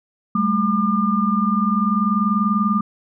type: tone cluster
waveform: sine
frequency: 197.1 / 217.4 / 1202 Hz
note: G3 / A3 / D6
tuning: +10 / -21 / +40 cents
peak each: -20 dBFS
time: 0.35-2.81 s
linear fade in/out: 5 ms
effects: none